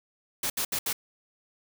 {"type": "noise bursts at uneven times", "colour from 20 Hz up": "white", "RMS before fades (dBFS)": -29, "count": 4, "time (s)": [[0.43, 0.5], [0.57, 0.65], [0.72, 0.79], [0.86, 0.93]], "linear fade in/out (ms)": 5, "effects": []}